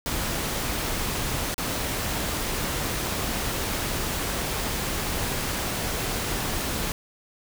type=noise with dropouts; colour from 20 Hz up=pink; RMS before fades=-28 dBFS; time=0.06-6.92 s; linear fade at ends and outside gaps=1 ms; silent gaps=1.543-1.58 s; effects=none